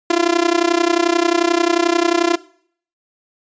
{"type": "tone with amplitude modulation", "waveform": "sawtooth", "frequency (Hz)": 342.2, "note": "F4", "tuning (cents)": -35, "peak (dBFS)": -6, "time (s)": [0.1, 2.36], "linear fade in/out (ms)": 5, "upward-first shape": "sine", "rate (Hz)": 31.3, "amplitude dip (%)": 90, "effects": ["noise-tail reverb RT60 0.6 s tail -22 dB re dry", "resampled to 16000 Hz"]}